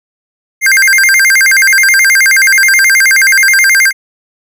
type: tone with vibrato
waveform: square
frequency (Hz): 1826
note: A#6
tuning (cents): -36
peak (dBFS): -5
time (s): 0.61-3.93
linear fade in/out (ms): 50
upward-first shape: square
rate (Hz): 9.4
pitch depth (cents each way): 250
effects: none